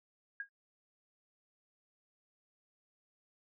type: tone with exponential decay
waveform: sine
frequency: 1633 Hz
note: G#6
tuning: 30 cents flat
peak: -34 dBFS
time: 0.4-0.49 s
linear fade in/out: 2 ms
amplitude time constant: 19 ms
effects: noise-tail reverb RT60 0.1 s tail -21 dB re dry